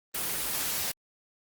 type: noise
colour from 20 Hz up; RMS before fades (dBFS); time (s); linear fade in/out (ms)
white; -31; 0.14-0.92; 10
effects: Opus 24 kbps